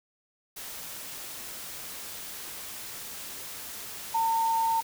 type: tone in noise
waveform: sine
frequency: 907 Hz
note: A#5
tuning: 48 cents flat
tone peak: -23 dBFS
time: 4.14-4.81 s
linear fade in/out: 10 ms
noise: white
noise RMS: -40 dBFS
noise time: 0.56-4.83 s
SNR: +14 dB
effects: none